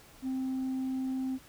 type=tone; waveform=sine; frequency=261.6 Hz; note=C4; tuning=in tune; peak=-28 dBFS; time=0.22-1.39 s; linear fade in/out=50 ms; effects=tanh soft clip ceiling -29 dBFS + pink hiss -56 dBFS RMS until 1.48 s